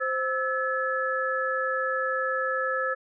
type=tone cluster; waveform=sine; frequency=522 / 1309 / 1712 Hz; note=C5 / E6 / A6; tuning=-4 / -13 / -48 cents; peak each=-29 dBFS; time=0-2.95 s; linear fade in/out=20 ms; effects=none